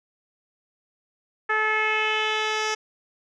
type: tone with low-pass filter sweep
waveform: 10% pulse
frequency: 432.4 Hz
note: A4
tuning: 30 cents flat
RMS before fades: -24 dBFS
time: 1.49-2.75 s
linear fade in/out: 10 ms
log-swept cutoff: 1700 to 5200 Hz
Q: 2.9
effects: none